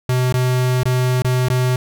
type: tone with dropouts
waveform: square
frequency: 126.7 Hz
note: B2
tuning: 45 cents sharp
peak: -15 dBFS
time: 0.09-1.76 s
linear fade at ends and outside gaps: 2 ms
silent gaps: 0.325-0.34 / 0.833-0.855 / 1.221-1.246 / 1.485-1.5 s
effects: none